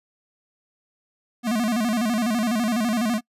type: tone with vibrato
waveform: square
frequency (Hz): 227.5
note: A#3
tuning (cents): -42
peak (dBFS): -21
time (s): 1.43-3.21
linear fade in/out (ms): 50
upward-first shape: square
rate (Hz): 12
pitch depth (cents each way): 110
effects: noise-tail reverb RT60 0.1 s tail -26 dB re dry + resampled to 32000 Hz

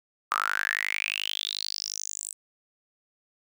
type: tone with high-pass filter sweep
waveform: sawtooth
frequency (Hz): 51.3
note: G#1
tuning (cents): -21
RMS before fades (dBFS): -31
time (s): 0.31-2.33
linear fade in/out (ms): 5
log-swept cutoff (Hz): 1200 to 8400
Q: 10
effects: none

